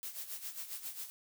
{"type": "noise with tremolo", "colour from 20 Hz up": "blue", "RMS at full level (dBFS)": -41, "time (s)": [0.03, 1.1], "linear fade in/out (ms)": 0, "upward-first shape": "sine", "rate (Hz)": 7.4, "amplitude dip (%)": 70, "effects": []}